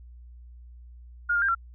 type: tone with pitch steps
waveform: sine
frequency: 1423 / 1405 / 1593 / 1364 Hz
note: F6 / F6 / G6 / F6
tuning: +32 / +10 / +27 / -41 cents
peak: -21 dBFS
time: 1.29-1.55 s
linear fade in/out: 10 ms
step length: 65 ms
effects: added 60 Hz sine -44 dBFS peak until 1.74 s